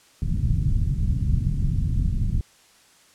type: low-pass noise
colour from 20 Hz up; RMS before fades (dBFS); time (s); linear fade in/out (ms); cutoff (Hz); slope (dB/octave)
pink; -22; 0.22-2.41; 2; 170; 24
effects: white hiss -55 dBFS RMS until 3.14 s + low-pass 9000 Hz 12 dB/octave